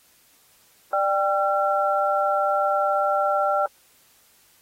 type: tone cluster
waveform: sine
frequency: 593 / 788 / 1359 Hz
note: D5 / G5 / F6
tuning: +17 / +9 / -48 cents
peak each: -23 / -23 / -24 dBFS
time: 0.93-3.66 s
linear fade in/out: 2 ms
effects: white hiss -58 dBFS RMS until 4.61 s + AAC 48 kbps